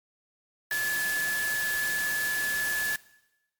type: tone in noise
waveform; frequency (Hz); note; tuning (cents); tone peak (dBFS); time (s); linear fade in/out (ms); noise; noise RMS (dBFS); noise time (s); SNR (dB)
sine; 1719; A6; -41; -26; 0.71-2.96; 2; white; -34; 0.71-2.96; +5
effects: noise-tail reverb RT60 1.0 s tail -20 dB re dry + MP3 96 kbps